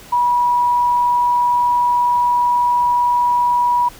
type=tone; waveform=sine; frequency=971 Hz; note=B5; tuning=30 cents flat; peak=-12 dBFS; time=0.12-3.89 s; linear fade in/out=10 ms; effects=pink hiss -40 dBFS RMS until 3.99 s